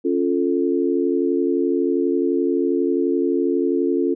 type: chord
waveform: sine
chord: Db augmented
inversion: none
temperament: equal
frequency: 277.2 / 349.2 / 440 Hz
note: Db4 / F4 / A4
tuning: 0 / 0 / 0 cents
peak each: -21 / -20 / -23 dBFS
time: 0.04-4.15 s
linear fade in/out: 20 ms
effects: none